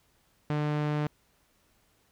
sawtooth tone with low-pass filter, 149.4 Hz, D3, 30 cents sharp, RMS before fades -29 dBFS, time 0.5-1.07 s, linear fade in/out 0 ms, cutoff 2900 Hz, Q 0.56, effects pink hiss -68 dBFS RMS until 2.11 s

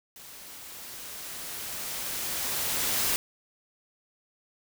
white noise with level ramp, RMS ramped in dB -47 to -26 dBFS, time 0.16-3.16 s, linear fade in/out 0 ms, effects none

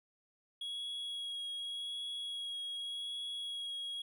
triangle tone with vibrato, 3322 Hz, G#7, in tune, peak -37 dBFS, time 0.61-4.02 s, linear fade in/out 5 ms, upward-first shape sine, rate 0.86 Hz, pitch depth 12 cents each way, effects none

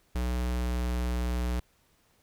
square tone with pitch glide, 61.4 to 60.84 Hz, B1 to B1, -9 to -25 cents, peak -28 dBFS, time 0.15-1.6 s, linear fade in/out 5 ms, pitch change -16 cents, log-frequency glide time 0.29-0.94 s, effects pink hiss -67 dBFS RMS until 2.22 s

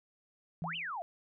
sine tone with exponential decay, 166 Hz, E3, 12 cents sharp, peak -33 dBFS, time 0.62-0.91 s, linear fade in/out 0 ms, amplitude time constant 63 ms
sine exponential two-way sweep, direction up then down, 646 to 3175 to 646 Hz, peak -36 dBFS, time 0.64-1.02 s, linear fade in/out 0 ms, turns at 0.76 s
effects none

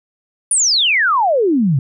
sine exponential sweep, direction down, 9900 to 125 Hz, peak -11 dBFS, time 0.51-1.79 s, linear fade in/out 2 ms, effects none

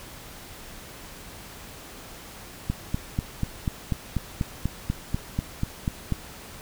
click train, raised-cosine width 5 ms, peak -12 dBFS, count 15, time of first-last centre 2.7-6.123 s, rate 4.09 Hz, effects pink hiss -43 dBFS RMS until 6.61 s

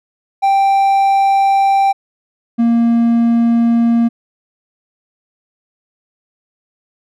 triangle tone pair in turn, 785 / 233.1 Hz, G5 / A#3, +2 / 0 cents, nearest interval octave + major sixth, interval 2102 cents, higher first, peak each -7 dBFS, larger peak neither, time 0.42-1.93 / 2.58-4.09 s, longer neither, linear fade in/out 20 ms, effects none

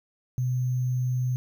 sine tone with sample-and-hold, 125.7 Hz, B2, 31 cents sharp, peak -23 dBFS, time 0.38-1.36 s, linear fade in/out 0 ms, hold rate 6300 Hz, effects none

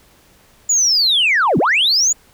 sine linear two-way sweep, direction down then up, 7040 to 130 to 7040 Hz, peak -10 dBFS, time 0.69-2.13 s, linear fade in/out 10 ms, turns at 1.58 s, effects tanh soft clip ceiling -8 dBFS + pink hiss -51 dBFS RMS until 2.33 s

